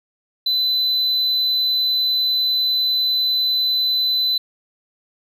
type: tone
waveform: triangle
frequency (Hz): 4015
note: B7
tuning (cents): +28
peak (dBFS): -15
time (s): 0.46-4.38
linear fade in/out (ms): 5
effects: none